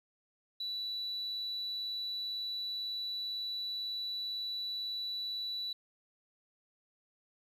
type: tone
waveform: sine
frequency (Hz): 3951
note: B7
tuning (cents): 0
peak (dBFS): -34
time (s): 0.6-5.73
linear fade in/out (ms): 5
effects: tanh soft clip ceiling -32 dBFS + 11-bit